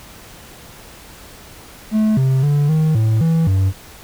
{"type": "tone with pitch steps", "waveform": "triangle", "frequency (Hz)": [216.3, 132.2, 145.2, 156.8, 110.4, 163.5, 95.7], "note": ["A3", "C3", "D3", "D#3", "A2", "E3", "G2"], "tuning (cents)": [-29, 18, -19, 14, 6, -14, -41], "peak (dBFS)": -10, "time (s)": [1.91, 3.73], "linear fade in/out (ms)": 50, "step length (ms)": 260, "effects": ["pink hiss -40 dBFS RMS until 4.03 s"]}